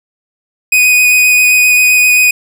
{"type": "tone with vibrato", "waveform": "45% pulse", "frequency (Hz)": 2489, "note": "D#7", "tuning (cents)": 0, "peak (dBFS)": -5, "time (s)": [0.72, 2.31], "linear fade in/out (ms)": 5, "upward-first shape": "square", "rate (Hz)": 7.6, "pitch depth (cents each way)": 9, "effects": ["7-bit"]}